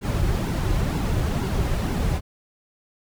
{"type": "noise with flanger", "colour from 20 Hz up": "brown", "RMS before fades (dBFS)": -23, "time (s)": [0.01, 2.21], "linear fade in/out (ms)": 50, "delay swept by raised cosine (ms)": [1.6, 4.5], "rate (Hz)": 2.1, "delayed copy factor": -0.55, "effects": []}